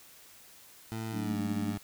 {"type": "tone with pitch glide", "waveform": "20% pulse", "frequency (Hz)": [111.6, 101.75], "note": ["A2", "G#2"], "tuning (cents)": [25, -35], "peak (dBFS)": -30, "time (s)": [0.92, 1.78], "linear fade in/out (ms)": 0, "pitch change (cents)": -160, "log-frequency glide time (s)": [1.15, 1.4]}
{"type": "chord", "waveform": "sine", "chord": "D major", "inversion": "first", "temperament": "equal with one note detuned", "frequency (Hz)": [185.53, 220, 293.7], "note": ["F#3", "A3", "D4"], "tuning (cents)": [5, 0, 0], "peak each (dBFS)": [-39, -33, -37], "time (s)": [1.11, 1.77], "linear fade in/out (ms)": 50}
{"effects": ["white hiss -55 dBFS RMS until 1.83 s"]}